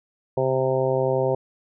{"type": "harmonic tone with a mistuned harmonic", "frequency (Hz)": 131.3, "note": "C3", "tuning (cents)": 6, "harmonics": [1, 2, 3, 4, 5, 6, 7], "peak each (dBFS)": [-27, -35, -24, -23, -28, -33, -32], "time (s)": [0.37, 1.35], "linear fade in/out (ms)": 5, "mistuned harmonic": 1, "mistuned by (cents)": 21, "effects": []}